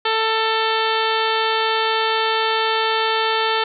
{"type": "harmonic tone with a mistuned harmonic", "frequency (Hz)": 443.9, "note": "A4", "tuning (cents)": 15, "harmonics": [1, 2, 3, 4, 5, 6, 7, 8, 9, 10], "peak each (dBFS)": [-23, -22, -24, -26, -31, -29, -27, -28, -35, -32], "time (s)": [0.05, 3.64], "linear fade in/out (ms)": 5, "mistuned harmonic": 9, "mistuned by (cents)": -32, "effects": []}